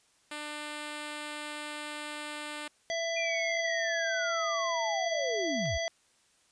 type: tone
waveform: 5% pulse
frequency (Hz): 298.4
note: D4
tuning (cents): +28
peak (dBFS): -26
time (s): 0.31-2.68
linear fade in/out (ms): 5
type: harmonic tone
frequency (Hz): 665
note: E5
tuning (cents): +15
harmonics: 1 / 3 / 5 / 7 / 9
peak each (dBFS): -32 / -36 / -40 / -43 / -42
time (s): 2.9-5.88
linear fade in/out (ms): 0
type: linear sweep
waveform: sine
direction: down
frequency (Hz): 2416 to 49.63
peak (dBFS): -32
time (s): 3.16-5.78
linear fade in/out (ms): 10
type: click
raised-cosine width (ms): 0.2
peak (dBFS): -34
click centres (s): 5.657
effects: white hiss -67 dBFS RMS until 6.51 s + resampled to 22050 Hz